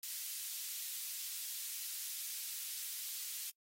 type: high-pass noise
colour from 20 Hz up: white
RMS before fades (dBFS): -43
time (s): 0.03-3.5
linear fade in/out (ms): 2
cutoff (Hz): 3200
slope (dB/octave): 12
effects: noise-tail reverb RT60 0.1 s tail -24 dB re dry + AAC 48 kbps